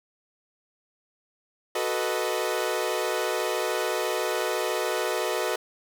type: chord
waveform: sawtooth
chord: B dominant seventh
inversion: second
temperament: equal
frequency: 370 / 440 / 493.9 / 622.3 Hz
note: F#4 / A4 / B4 / D#5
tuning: 0 / 0 / 0 / 0 cents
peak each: -27 dBFS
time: 1.75-5.56 s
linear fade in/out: 5 ms
effects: none